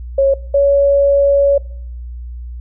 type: tone pair in turn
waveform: sine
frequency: 547 / 561.4 Hz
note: C#5 / C#5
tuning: -23 / +22 cents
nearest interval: unison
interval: 45 cents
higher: second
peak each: -8 dBFS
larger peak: neither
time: 0.18-0.34 / 0.54-1.58 s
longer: second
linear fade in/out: 5 ms
effects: noise-tail reverb RT60 0.7 s tail -24 dB re dry + added 60 Hz sine -25 dBFS peak until 2.6 s

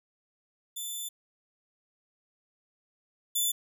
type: tone pair in turn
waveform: 10% pulse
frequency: 3520 / 3503 Hz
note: A7 / A7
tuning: 0 / -8 cents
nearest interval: unison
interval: 8 cents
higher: first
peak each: -27 / -18 dBFS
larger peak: second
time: 0.76-1.09 / 3.35-3.52 s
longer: first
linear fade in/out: 10 ms
effects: none

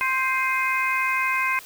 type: harmonic tone with a mistuned harmonic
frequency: 524 Hz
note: C5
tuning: 2 cents sharp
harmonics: 2 / 3 / 4 / 5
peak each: -25 / -28 / -25 / -27 dBFS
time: 0.01-1.59 s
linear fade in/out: 0 ms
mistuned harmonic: 5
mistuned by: -68 cents
effects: white hiss -44 dBFS RMS until 1.65 s

